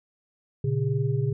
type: tone cluster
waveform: sine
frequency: 118.4 / 140.1 / 406.1 Hz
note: A#2 / C#3 / G#4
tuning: +27 / +19 / -39 cents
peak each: -26 / -25 / -31 dBFS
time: 0.64-1.33 s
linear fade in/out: 5 ms
effects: none

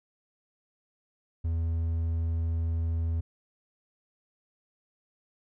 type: tone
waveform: triangle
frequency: 82.4 Hz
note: E2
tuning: in tune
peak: -24 dBFS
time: 1.44-3.21 s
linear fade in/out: 10 ms
effects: none

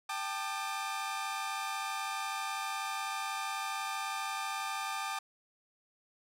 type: chord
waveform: sawtooth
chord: G suspended second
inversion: none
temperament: equal with one note detuned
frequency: 784 / 880 / 1202.1 Hz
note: G5 / A5 / D6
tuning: 0 / 0 / +40 cents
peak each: -36 / -37 / -34 dBFS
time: 0.09-5.19 s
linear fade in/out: 5 ms
effects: low-pass 12000 Hz 12 dB/octave

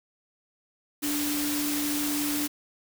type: tone in noise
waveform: sine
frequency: 292.9 Hz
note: D4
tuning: 5 cents flat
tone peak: -28 dBFS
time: 1.02-2.48 s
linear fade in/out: 20 ms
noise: white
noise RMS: -31 dBFS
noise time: 1.02-2.48 s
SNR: 0 dB
effects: none

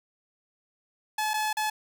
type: tone with dropouts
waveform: sawtooth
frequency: 858 Hz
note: A5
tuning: 44 cents flat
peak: -22 dBFS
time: 1.18-1.7 s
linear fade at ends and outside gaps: 5 ms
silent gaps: 1.336-1.339 / 1.53-1.569 s
effects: none

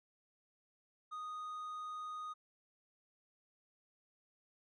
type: tone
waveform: triangle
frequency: 1241 Hz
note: D#6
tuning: 5 cents flat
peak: -40 dBFS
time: 1.11-2.34 s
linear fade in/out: 20 ms
effects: resampled to 22050 Hz

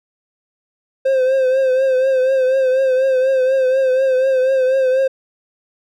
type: tone with vibrato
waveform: triangle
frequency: 523.3 Hz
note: C5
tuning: in tune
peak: -10 dBFS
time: 1.05-5.08 s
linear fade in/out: 10 ms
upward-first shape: triangle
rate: 4.1 Hz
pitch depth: 56 cents each way
effects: none

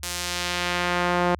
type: tone with band-pass filter sweep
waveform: sawtooth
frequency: 176.7 Hz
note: F3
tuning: 21 cents sharp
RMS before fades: -25 dBFS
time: 0.03-1.35 s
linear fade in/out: 2 ms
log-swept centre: 8400 to 800 Hz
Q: 0.75
effects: added 75 Hz sine -40 dBFS peak until 1.39 s

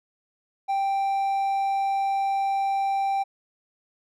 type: tone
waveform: triangle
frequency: 785 Hz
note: G5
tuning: 2 cents sharp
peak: -20 dBFS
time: 0.68-3.24 s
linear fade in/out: 20 ms
effects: none

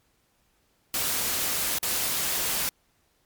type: noise with dropouts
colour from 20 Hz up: white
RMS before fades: -27 dBFS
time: 0.94-2.69 s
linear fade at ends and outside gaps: 1 ms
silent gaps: 1.785-1.829 s
effects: pink hiss -68 dBFS RMS until 3.25 s + MP3 96 kbps

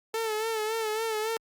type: tone with vibrato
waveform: sawtooth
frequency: 440 Hz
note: A4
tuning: in tune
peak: -24 dBFS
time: 0.14-1.37 s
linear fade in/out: 2 ms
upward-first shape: sine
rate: 3.6 Hz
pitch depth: 55 cents each way
effects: Opus 48 kbps

